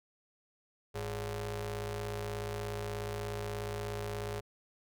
sawtooth ring-modulated tone, 155.1 Hz, D#3, 5 cents flat, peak -29 dBFS, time 0.94-4.41 s, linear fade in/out 20 ms, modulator 261 Hz, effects none

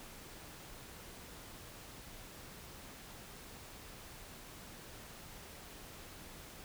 silence, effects pink hiss -52 dBFS RMS until 6.64 s

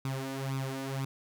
sawtooth tone with flanger, 134.4 Hz, C3, 47 cents sharp, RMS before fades -35 dBFS, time 0.05-1.05 s, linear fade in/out 2 ms, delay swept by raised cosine 0.81 to 3.41 ms, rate 2 Hz, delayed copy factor +0.75, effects none

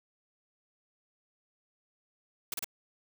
white noise bursts, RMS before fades -35 dBFS, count 3, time 2.52-2.644 s, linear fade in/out 2 ms, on 20 ms, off 32 ms, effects none

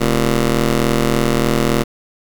15% pulse ring-modulated tone, 121.1 Hz, B2, 34 cents flat, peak -4 dBFS, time 0-1.84 s, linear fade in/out 20 ms, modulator 99.4 Hz, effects 7-bit

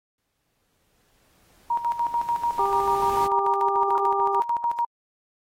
pink noise with exponential growth, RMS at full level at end -37 dBFS, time 0.18-3.27 s, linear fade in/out 2 ms, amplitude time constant 670 ms
sine tone with tremolo, 944 Hz, A#5, 22 cents sharp, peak -20 dBFS, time 1.7-4.85 s, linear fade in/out 5 ms, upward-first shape square, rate 6.8 Hz, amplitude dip 70%
harmonic tone, 396.9 Hz, G4, 22 cents sharp, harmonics 1 / 2 / 3, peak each -27 / -26 / -26 dBFS, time 2.59-4.4 s, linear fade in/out 2 ms
effects AAC 48 kbps

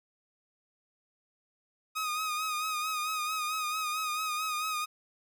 sawtooth tone with vibrato, 1248 Hz, D#6, 5 cents sharp, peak -27 dBFS, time 1.95-4.86 s, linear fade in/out 20 ms, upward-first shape sine, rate 4.5 Hz, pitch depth 45 cents each way, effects none

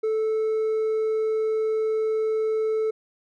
sine tone with hard clipping, 438 Hz, A4, 8 cents flat, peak -22 dBFS, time 0.03-2.91 s, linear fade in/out 10 ms, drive 2 dB, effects none

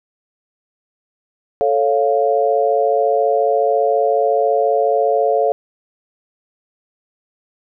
sine chord, A augmented, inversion none, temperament equal, 440 / 554.4 / 698.5 Hz, A4 / C#5 / E#5, 0 / 0 / 0 cents, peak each -17 dBFS, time 1.61-5.52 s, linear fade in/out 0 ms, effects none

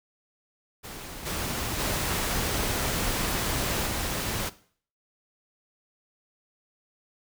pink noise with level steps, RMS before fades -40 / -31 / -28 / -30 dBFS, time 0.83-4.5 s, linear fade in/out 20 ms, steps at 1.25 / 1.78 / 3.86 s, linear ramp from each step 20 ms, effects noise-tail reverb RT60 0.5 s tail -17 dB re dry

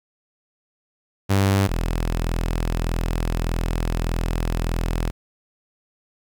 sawtooth tone pair in turn, 98 / 41.66 Hz, G2 / E1, 0 / +19 cents, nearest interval octave + minor third, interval 1481 cents, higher first, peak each -12 / -17 dBFS, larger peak first, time 1.29-1.68 / 1.68-5.11 s, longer second, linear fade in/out 20 ms, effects 9-bit

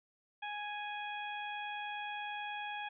harmonic tone, 830.6 Hz, G#5, in tune, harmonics 1 / 2 / 3 / 4, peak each -41 / -45 / -45 / -49 dBFS, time 0.42-2.89 s, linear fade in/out 10 ms, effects none

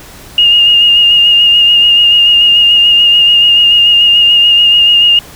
sine tone with vibrato, 2839 Hz, F7, 28 cents sharp, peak -3 dBFS, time 0.38-5.19 s, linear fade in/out 2 ms, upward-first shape sine, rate 6.9 Hz, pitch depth 24 cents each way, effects pink hiss -33 dBFS RMS until 5.35 s

